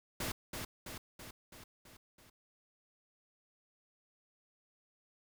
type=noise with echo; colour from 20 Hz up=pink; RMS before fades=-38 dBFS; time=0.2-0.32 s; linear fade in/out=5 ms; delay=330 ms; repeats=6; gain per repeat=-4 dB; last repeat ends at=2.3 s; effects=none